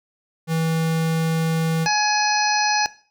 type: tone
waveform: square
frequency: 162.4 Hz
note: E3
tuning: 26 cents flat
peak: -20 dBFS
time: 0.47-1.88 s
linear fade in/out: 50 ms
type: harmonic tone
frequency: 841 Hz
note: G#5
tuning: 22 cents sharp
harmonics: 1 / 2 / 3 / 5 / 6 / 7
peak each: -20 / -23 / -25 / -27 / -28 / -28 dBFS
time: 1.86-2.86 s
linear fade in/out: 0 ms
effects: noise-tail reverb RT60 0.4 s tail -17 dB re dry